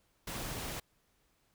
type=noise; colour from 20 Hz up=pink; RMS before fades=-40 dBFS; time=0.27-0.8 s; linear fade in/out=5 ms; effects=pink hiss -73 dBFS RMS until 1.54 s